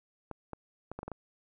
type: clicks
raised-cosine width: 1 ms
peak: -25 dBFS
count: 7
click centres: 0.313 / 0.533 / 0.916 / 0.99 / 1.031 / 1.08 / 1.117 s
effects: none